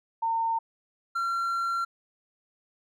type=tone pair in turn; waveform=sine / triangle; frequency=910 / 1367.8 Hz; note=A#5 / F6; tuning=-42 / -36 cents; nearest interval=perfect fifth; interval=706 cents; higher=second; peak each=-24 dBFS; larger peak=neither; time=0.22-0.59 / 1.15-1.85 s; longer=second; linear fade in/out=10 ms; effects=none